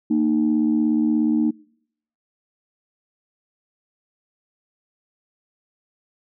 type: tone pair together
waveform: sine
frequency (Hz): 229.5 / 306.4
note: A#3 / D#4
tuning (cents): -27 / -27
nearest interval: perfect fourth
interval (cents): 500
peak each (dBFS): -18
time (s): 0.1-1.51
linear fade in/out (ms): 10
effects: noise-tail reverb RT60 0.7 s tail -25 dB re dry + tanh soft clip ceiling -10 dBFS